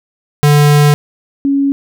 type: tone pair in turn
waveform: square / sine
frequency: 146.83 / 277.9 Hz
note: D3 / C#4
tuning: 0 / +4 cents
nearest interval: major seventh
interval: 1104 cents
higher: second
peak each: -6 / -9 dBFS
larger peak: first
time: 0.43-0.94 / 1.45-1.72 s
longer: first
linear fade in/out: 0 ms
effects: none